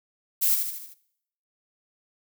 violet noise with echo, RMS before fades -22 dBFS, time 0.41-0.56 s, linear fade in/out 20 ms, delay 77 ms, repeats 5, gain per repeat -5 dB, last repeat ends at 0.945 s, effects noise-tail reverb RT60 0.7 s tail -19 dB re dry

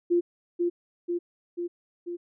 sine tone with echo, 347.8 Hz, F4, 7 cents flat, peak -19 dBFS, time 0.1-0.21 s, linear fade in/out 20 ms, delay 490 ms, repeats 4, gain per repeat -3 dB, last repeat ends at 2.17 s, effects none

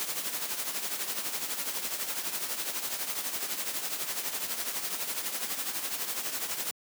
white noise with tremolo, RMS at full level -31 dBFS, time 0-6.71 s, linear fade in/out 0 ms, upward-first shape triangle, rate 12 Hz, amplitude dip 65%, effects high-pass 200 Hz 12 dB/octave

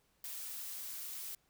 blue noise, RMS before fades -44 dBFS, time 0.24-1.35 s, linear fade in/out 2 ms, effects pink hiss -74 dBFS RMS until 1.49 s

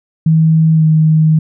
sine tone with pitch glide, 160 to 157.07 Hz, D#3 to D#3, +49 to +17 cents, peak -6 dBFS, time 0.26-1.39 s, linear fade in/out 5 ms, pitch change -32 cents, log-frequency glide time 0.74-0.84 s, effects none

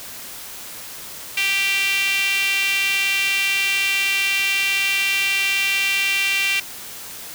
sawtooth tone with high-pass filter, 392 Hz, G4, in tune, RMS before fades -20 dBFS, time 1.37-6.6 s, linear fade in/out 5 ms, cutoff 2500 Hz, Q 5.6, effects white hiss -35 dBFS RMS until 7.34 s

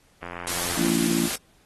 click train, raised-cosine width 0.5 ms, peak -19 dBFS, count 58, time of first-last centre 0.23-0.884 s, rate 87.2 Hz
white noise, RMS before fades -28 dBFS, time 0.47-1.36 s, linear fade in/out 5 ms
harmonic tone, 56.4 Hz, A1, 44 cents sharp, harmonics 3 / 4 / 5 / 6, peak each -31 / -26 / -27 / -27 dBFS, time 0.76-1.29 s, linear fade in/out 50 ms
effects pink hiss -61 dBFS RMS until 1.65 s + AAC 32 kbps

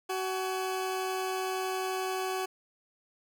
20% pulse tone pair together, 376 / 843.3 Hz, F#4 / G#5, +28 / +26 cents, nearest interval octave + major second, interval 1398 cents, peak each -26 / -37 dBFS, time 0.09-2.46 s, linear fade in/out 10 ms, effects none

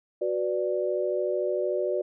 sine chord, B minor, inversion second, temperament equal, 370 / 493.9 / 587.3 Hz, F#4 / B4 / D5, 0 / 0 / 0 cents, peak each -28 / -31 / -28 dBFS, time 0.21-2.02 s, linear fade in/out 10 ms, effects none

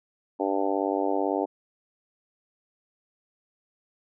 harmonic tone, 98 Hz, G2, in tune, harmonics 3 / 4 / 5 / 6 / 7 / 8 / 9, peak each -29 / -30 / -31 / -32 / -32 / -33 / -34 dBFS, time 0.39-1.46 s, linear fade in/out 20 ms, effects none

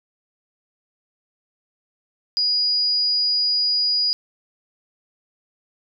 sine tone, 4900 Hz, D#8, 27 cents flat, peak -17 dBFS, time 2.37-4.13 s, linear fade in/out 0 ms, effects none

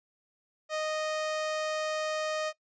sawtooth tone, 620 Hz, D#5, 6 cents flat, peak -26 dBFS, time 0.69-2.53 s, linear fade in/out 50 ms, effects noise-tail reverb RT60 0.1 s tail -18 dB re dry + resampled to 16000 Hz

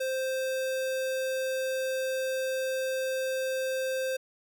square tone, 523.3 Hz, C5, in tune, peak -29 dBFS, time 0-4.17 s, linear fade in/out 10 ms, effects none

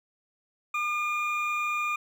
triangle tone pair together, 1208.7 / 2419 Hz, D6 / D#7, +49 / -49 cents, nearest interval octave, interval 1202 cents, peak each -27 / -28 dBFS, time 0.74-1.96 s, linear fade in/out 5 ms, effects none

